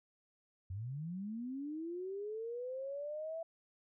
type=linear sweep; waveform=sine; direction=up; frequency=87.31 to 665 Hz; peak=-39 dBFS; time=0.7-3.43 s; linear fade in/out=5 ms; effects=none